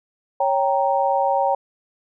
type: chord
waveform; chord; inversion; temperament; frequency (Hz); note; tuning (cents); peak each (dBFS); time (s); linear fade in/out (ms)
sine; G diminished; second; equal; 554.4 / 784 / 932.3; Db5 / G5 / Bb5; 0 / 0 / 0; -21 / -20 / -22; 0.4-1.55; 5
effects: none

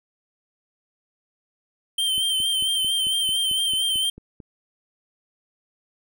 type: tone with vibrato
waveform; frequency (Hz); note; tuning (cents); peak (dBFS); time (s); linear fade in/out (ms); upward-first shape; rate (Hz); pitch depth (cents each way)
square; 3121; G7; -8; -21; 1.98-4.1; 5; sine; 4.4; 35
type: click train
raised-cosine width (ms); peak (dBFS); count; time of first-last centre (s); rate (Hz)
3; -28; 11; 2.18-4.402; 4.5
effects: none

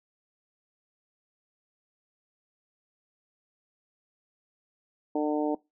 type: harmonic tone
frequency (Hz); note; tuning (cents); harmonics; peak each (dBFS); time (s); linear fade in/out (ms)
150.3; D3; +40; 2 / 3 / 4 / 5 / 6; -27 / -31 / -33 / -35 / -37; 5.15-5.55; 5
effects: noise-tail reverb RT60 0.2 s tail -21 dB re dry

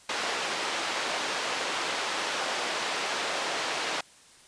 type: band-pass noise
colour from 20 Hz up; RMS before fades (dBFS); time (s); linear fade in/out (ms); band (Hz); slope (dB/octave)
pink; -31; 0.09-4.01; 5; 560 to 5100; 12
effects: white hiss -55 dBFS RMS until 4.47 s + resampled to 22050 Hz

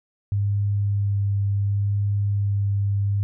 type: tone with vibrato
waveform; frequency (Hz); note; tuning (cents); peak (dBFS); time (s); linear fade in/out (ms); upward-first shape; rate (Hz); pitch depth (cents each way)
sine; 100.8; G2; +49; -19; 0.32-3.23; 0; sine; 0.7; 12
effects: none

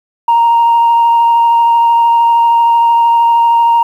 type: tone with vibrato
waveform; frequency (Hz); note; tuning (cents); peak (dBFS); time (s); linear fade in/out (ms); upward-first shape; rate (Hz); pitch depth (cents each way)
sine; 932.3; A#5; 0; -4; 0.28-3.83; 5; sine; 13; 10
effects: tanh soft clip ceiling -3 dBFS + 7-bit

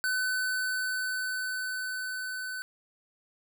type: tone with level ramp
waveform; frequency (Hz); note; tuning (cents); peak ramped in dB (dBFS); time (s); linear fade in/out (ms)
square; 1510; F#6; +35; -27 to -35; 0.04-2.62; 0
effects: none

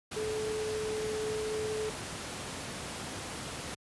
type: tone in noise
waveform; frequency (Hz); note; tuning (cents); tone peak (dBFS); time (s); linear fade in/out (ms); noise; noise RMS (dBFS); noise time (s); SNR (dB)
sine; 431.7; A4; -33; -32; 0.16-1.9; 10; pink; -39; 0.11-3.75; +4
effects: high-pass 80 Hz 12 dB/octave + resampled to 24000 Hz

